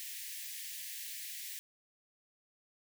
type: high-pass noise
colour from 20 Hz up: white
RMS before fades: -44 dBFS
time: 0-1.59 s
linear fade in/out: 0 ms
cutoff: 1700 Hz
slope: 96 dB/octave
effects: none